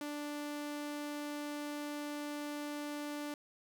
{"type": "tone", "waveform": "sawtooth", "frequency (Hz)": 293.7, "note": "D4", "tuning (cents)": 0, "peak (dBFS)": -35, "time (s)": [0.01, 3.34], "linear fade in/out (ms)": 2, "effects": ["12-bit"]}